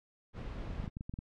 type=noise; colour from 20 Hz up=brown; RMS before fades=-41 dBFS; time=0.33-0.9 s; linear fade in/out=50 ms
type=clicks; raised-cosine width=5 ms; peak=-28 dBFS; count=9; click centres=0.701 / 0.8 / 0.842 / 0.878 / 0.969 / 1.009 / 1.095 / 1.139 / 1.189 s
effects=low-pass 4000 Hz 12 dB/octave